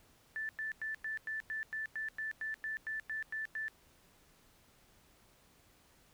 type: tone bursts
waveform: sine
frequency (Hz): 1760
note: A6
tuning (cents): 0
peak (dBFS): -36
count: 15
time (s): 0.36-3.682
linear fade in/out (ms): 0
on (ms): 130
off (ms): 98
effects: pink hiss -66 dBFS RMS until 6.13 s